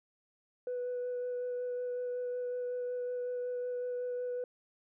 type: tone with vibrato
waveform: sine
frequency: 493.9 Hz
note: B4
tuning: in tune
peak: -32 dBFS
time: 0.67-4.44 s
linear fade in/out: 2 ms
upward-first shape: sine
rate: 5.4 Hz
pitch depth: 10 cents each way
effects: tanh soft clip ceiling -31 dBFS